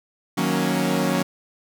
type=chord; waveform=sawtooth; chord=D# minor seventh; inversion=none; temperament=equal with one note detuned; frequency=155.56 / 185 / 234.6 / 277.2 Hz; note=D#3 / F#3 / A#3 / C#4; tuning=0 / 0 / +11 / 0 cents; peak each=-24 / -20 / -22 / -21 dBFS; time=0.37-1.23 s; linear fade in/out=10 ms; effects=none